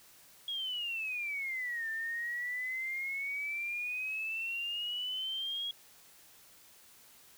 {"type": "exponential two-way sweep", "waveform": "sine", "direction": "down then up", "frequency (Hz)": [3322, 1781, 3322], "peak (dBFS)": -34, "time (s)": [0.48, 5.71], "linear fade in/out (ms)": 2, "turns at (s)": 1.89, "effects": ["white hiss -59 dBFS RMS until 7.37 s"]}